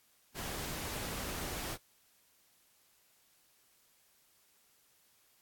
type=noise; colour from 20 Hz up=pink; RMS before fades=-40 dBFS; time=0.34-1.78 s; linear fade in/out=50 ms; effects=white hiss -69 dBFS RMS until 5.41 s + AAC 64 kbps